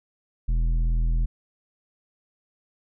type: tone with tanh clipping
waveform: sine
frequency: 41.2 Hz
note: E1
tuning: in tune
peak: -21 dBFS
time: 0.48-1.26 s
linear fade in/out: 10 ms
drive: 9 dB
effects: none